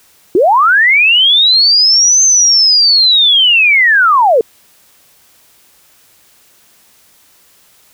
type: linear two-way sweep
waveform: sine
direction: up then down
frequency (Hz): 320 to 6310 to 420.4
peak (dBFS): -5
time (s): 0.35-4.41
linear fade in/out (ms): 2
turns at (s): 2.23
effects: white hiss -48 dBFS RMS until 7.93 s